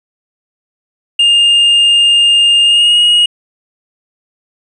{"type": "tone with pitch glide", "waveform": "triangle", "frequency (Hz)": [2818, 2881], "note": ["F7", "F#7"], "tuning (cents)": [15, -47], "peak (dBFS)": -4, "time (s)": [1.19, 3.26], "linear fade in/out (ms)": 5, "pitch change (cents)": 38, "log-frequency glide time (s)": [2.63, 2.99], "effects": ["resampled to 22050 Hz"]}